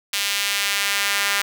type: tone with high-pass filter sweep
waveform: sawtooth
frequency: 201 Hz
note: G3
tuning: 44 cents sharp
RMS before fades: -22 dBFS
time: 0.13-1.42 s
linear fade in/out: 5 ms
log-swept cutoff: 2800 to 1700 Hz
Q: 1.2
effects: none